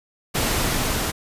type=noise with level ramp; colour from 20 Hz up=pink; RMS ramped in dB=-21 to -24 dBFS; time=0.34-1.12 s; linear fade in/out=20 ms; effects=resampled to 32000 Hz